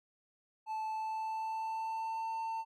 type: tone with pitch glide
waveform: triangle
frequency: 874 to 898.1 Hz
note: A5 to A5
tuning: -12 to +35 cents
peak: -33 dBFS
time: 0.66-2.65 s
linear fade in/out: 50 ms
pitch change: +47 cents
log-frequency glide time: 0.86-2.27 s
effects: none